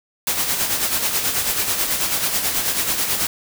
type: noise with tremolo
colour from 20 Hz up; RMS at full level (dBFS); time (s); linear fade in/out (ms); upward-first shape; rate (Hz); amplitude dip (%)
white; -19; 0.27-3.27; 2; sine; 9.2; 50
effects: none